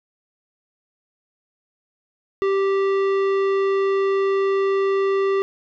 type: tone with tanh clipping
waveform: triangle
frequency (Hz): 390.9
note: G4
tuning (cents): -5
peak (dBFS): -19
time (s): 2.42-5.42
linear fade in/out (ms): 0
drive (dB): 18
effects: none